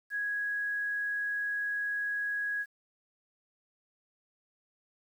sine tone with quantisation, 1661.2 Hz, G#6, in tune, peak -30 dBFS, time 0.1-2.66 s, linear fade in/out 50 ms, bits 10, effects none

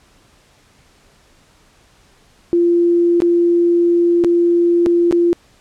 sine tone with dropouts, 344.6 Hz, F4, 23 cents flat, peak -10 dBFS, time 2.53-5.33 s, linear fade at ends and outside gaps 0 ms, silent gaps 3.203-3.22 / 4.239-4.246 / 4.861-4.866 / 5.111-5.125 s, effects pink hiss -52 dBFS RMS until 5.6 s + low-pass 9000 Hz 12 dB/octave

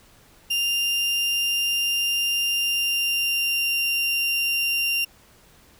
35% pulse tone with pitch glide, 2794 to 2776 Hz, F7 to F7, 0 to -11 cents, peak -19 dBFS, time 0.5-5.05 s, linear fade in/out 10 ms, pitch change -11 cents, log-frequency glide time 2.48-3.72 s, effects pink hiss -54 dBFS RMS until 5.79 s

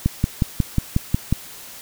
click train, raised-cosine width 5 ms, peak -4 dBFS, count 8, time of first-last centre 0.06-1.326 s, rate 5.53 Hz, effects white hiss -39 dBFS RMS until 1.81 s

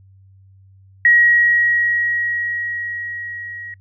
sine tone with level ramp, 1901 Hz, A#6, 33 cents sharp, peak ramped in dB -8 to -30 dBFS, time 1.05-3.74 s, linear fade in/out 2 ms, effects noise-tail reverb RT60 0.1 s tail -25 dB re dry + added 96 Hz sine -45 dBFS peak until 3.8 s

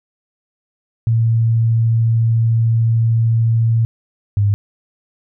sine tone pair in turn, 114.2 / 102.12 Hz, A#2 / G#2, -35 / -29 cents, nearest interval major second, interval 194 cents, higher first, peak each -11 dBFS, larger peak neither, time 1.07-3.85 / 4.37-4.54 s, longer first, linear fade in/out 0 ms, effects none

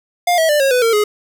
square tone with pitch steps, 705 / 646.5 / 592.8 / 543.6 / 498.5 / 457.1 / 419.2 Hz, F5 / E5 / D5 / C#5 / B4 / A#4 / G#4, +16 / -34 / +16 / -34 / +16 / -34 / +16 cents, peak -12 dBFS, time 0.27-1.04 s, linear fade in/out 5 ms, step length 110 ms, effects none

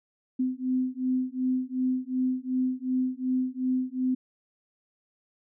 sine beating tone pair, 254.9 / 257.6 Hz, C4 / C4, -45 / -27 cents, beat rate 2.7 Hz, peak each -28 / -28 dBFS, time 0.39-4.15 s, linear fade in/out 10 ms, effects none

